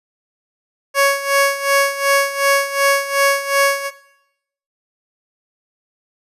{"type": "tone with tremolo", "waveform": "15% pulse", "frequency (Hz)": 556, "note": "C#5", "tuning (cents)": 5, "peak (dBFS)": -4, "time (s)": [0.94, 3.91], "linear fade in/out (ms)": 50, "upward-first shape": "sine", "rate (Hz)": 2.7, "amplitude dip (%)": 75, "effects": ["noise-tail reverb RT60 0.8 s tail -17 dB re dry", "resampled to 32000 Hz"]}